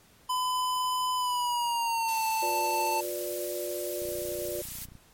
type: tone with pitch glide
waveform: square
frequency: 1008 to 887.7 Hz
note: B5 to A5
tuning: +35 to +15 cents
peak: -27 dBFS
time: 0.29-3.01 s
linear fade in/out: 10 ms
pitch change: -220 cents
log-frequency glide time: 1.15-2.24 s
type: noise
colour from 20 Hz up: blue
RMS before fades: -38 dBFS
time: 2.07-4.86 s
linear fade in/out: 20 ms
type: chord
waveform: sine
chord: B diminished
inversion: second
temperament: equal with one note detuned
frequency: 355.9 / 493.9 / 587.3 Hz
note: F4 / B4 / D5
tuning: +33 / 0 / 0 cents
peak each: -35 / -39 / -35 dBFS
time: 2.42-4.62 s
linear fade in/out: 10 ms
type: click train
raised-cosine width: 5 ms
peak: -36 dBFS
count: 29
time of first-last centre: 4.02-4.953 s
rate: 30 Hz
effects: pink hiss -59 dBFS RMS until 5.13 s + MP3 64 kbps